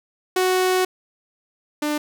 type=tone pair in turn; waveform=sawtooth; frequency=370 / 298.2 Hz; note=F#4 / D4; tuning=0 / +27 cents; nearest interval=major third; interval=373 cents; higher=first; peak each=-13 / -17 dBFS; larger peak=first; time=0.36-0.85 / 1.82-1.98 s; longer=first; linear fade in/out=5 ms; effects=none